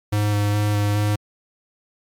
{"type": "tone with vibrato", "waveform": "square", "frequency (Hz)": 103.7, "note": "G#2", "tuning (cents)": -2, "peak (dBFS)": -18, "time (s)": [0.12, 1.16], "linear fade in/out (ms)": 10, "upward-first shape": "square", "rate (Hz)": 2.4, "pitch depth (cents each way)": 11, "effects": ["MP3 96 kbps"]}